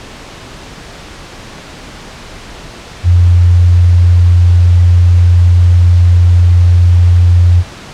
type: tone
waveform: sine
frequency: 87.9 Hz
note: F2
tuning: 12 cents sharp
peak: -3 dBFS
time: 3.03-7.64 s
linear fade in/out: 50 ms
effects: pink hiss -30 dBFS RMS until 7.93 s + low-pass 6000 Hz 12 dB/octave